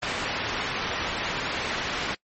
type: low-pass noise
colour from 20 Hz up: white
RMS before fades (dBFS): -30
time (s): 0.02-2.15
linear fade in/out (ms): 10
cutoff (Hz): 2700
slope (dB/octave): 12
effects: noise-tail reverb RT60 0.1 s tail -22 dB re dry + MP3 32 kbps